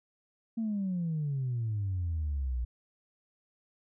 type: exponential sweep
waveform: sine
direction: down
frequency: 230.9 to 58.27 Hz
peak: -28 dBFS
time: 0.57-2.65 s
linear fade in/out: 10 ms
effects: tanh soft clip ceiling -26 dBFS